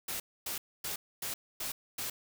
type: noise bursts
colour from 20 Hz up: white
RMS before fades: -37 dBFS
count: 6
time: 0.08-2.1 s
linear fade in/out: 5 ms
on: 120 ms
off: 260 ms
effects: none